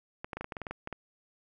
clicks, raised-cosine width 0.5 ms, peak -22 dBFS, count 12, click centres 0.245 / 0.332 / 0.37 / 0.41 / 0.444 / 0.522 / 0.568 / 0.617 / 0.668 / 0.71 / 0.874 / 0.927 s, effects none

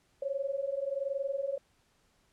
sine tone pair together, 538 / 559.2 Hz, C5 / C#5, +48 / +15 cents, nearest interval minor second, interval 67 cents, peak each -35 / -33 dBFS, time 0.22-1.58 s, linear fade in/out 5 ms, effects pink hiss -70 dBFS RMS until 2.32 s + low-pass 10000 Hz 12 dB/octave

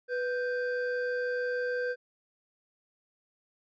triangle tone pair together, 493.9 / 1568 Hz, B4 / G6, 0 / 0 cents, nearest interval octave + minor sixth, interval 2000 cents, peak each -28 / -33 dBFS, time 0.08-1.96 s, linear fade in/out 50 ms, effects resampled to 16000 Hz

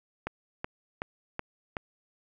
click train, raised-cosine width 0.5 ms, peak -17 dBFS, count 5, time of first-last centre 0.27-1.768 s, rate 2.67 Hz, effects none

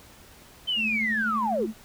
sine linear sweep, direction down, 3116 to 300.4 Hz, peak -23 dBFS, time 0.67-1.67 s, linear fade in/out 20 ms
sine tone with tremolo, 219 Hz, A3, 8 cents flat, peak -27 dBFS, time 0.76-1.74 s, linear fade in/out 50 ms, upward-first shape sine, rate 12 Hz, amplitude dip 50%
effects tanh soft clip ceiling -15 dBFS + pink hiss -51 dBFS RMS until 1.84 s

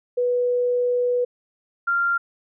sine tone pair in turn, 491 / 1388.8 Hz, B4 / F6, -10 / -10 cents, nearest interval octave + tritone, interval 1800 cents, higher second, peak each -18 / -18 dBFS, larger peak neither, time 0.17-1.25 / 1.87-2.18 s, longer first, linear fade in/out 10 ms, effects none

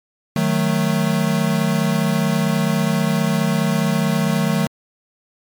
square chord, D# diminished, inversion none, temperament equal, 155.56 / 185 / 220 Hz, D#3 / F#3 / A3, 0 / 0 / 0 cents, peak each -21 dBFS, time 0.36-4.67 s, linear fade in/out 2 ms, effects MP3 96 kbps

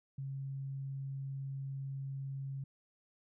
sine tone, 136.3 Hz, C#3, 29 cents flat, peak -38 dBFS, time 0.18-2.64 s, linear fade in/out 5 ms, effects none

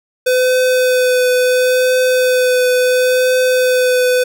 square tone with vibrato, 505 Hz, B4, 39 cents sharp, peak -11 dBFS, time 0.26-4.24 s, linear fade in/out 10 ms, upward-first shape triangle, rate 0.72 Hz, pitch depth 15 cents each way, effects none

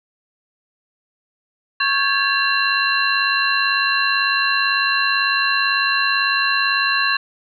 sine tone cluster, 1100 / 1604 / 1702 / 2742 / 4067 Hz, C#6 / G6 / G#6 / F7 / C8, -14 / +39 / +42 / -32 / -50 cents, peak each -22 dBFS, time 1.8-7.17 s, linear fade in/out 5 ms, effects none

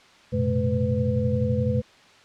sine tone cluster, 91.7 / 116.2 / 127.9 / 214.7 / 499.6 Hz, F#2 / A#2 / C3 / A3 / B4, -15 / -5 / -39 / -42 / +20 cents, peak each -27 dBFS, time 0.32-1.82 s, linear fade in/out 20 ms, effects white hiss -52 dBFS RMS until 2.24 s + low-pass 4000 Hz 12 dB/octave

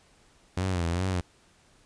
sawtooth tone with vibrato, 88.9 Hz, F2, 31 cents sharp, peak -22 dBFS, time 0.57-1.21 s, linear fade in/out 5 ms, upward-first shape sine, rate 2.5 Hz, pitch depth 110 cents each way, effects pink hiss -61 dBFS RMS until 1.85 s + resampled to 22050 Hz

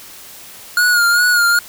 square tone with vibrato, 1432 Hz, F6, 43 cents sharp, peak -11 dBFS, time 0.77-1.59 s, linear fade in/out 2 ms, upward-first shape sine, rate 2.5 Hz, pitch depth 46 cents each way, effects white hiss -37 dBFS RMS until 1.68 s

